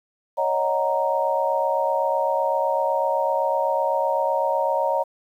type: chord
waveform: sine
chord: D# minor seventh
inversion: third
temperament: equal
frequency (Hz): 554.4 / 622.3 / 740 / 932.3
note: C#5 / D#5 / F#5 / A#5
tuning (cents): 0 / 0 / 0 / 0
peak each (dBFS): -24 / -25 / -29 / -23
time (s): 0.37-5.04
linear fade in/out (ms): 20
effects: 9-bit